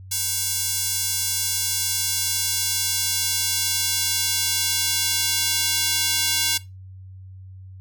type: tone with high-pass filter sweep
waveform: square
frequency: 311.1 Hz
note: D#4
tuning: in tune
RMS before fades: -23 dBFS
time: 0.11-6.58 s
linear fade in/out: 10 ms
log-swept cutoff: 6400 to 3500 Hz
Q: 0.87
effects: noise-tail reverb RT60 0.2 s tail -17 dB re dry + added 94 Hz sine -38 dBFS peak until 7.8 s